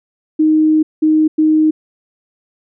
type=tone bursts at uneven times; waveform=sine; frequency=311.1 Hz; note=D#4; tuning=in tune; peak=-8 dBFS; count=3; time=0.39-0.83 / 1.02-1.28 / 1.38-1.71 s; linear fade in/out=10 ms; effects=none